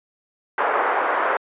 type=band-pass noise; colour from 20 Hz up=white; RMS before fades=-21 dBFS; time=0.58-1.37 s; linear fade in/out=2 ms; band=420 to 1500 Hz; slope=24 dB/octave; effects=resampled to 8000 Hz